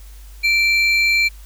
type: tone pair together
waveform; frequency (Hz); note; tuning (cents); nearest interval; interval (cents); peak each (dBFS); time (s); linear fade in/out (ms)
triangle; 2346 / 4188; D7 / C8; -2 / +1; minor seventh; 1003; -12 / -21; 0.43-1.29; 20
effects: added 50 Hz sine -36 dBFS peak until 1.45 s + white hiss -49 dBFS RMS until 1.45 s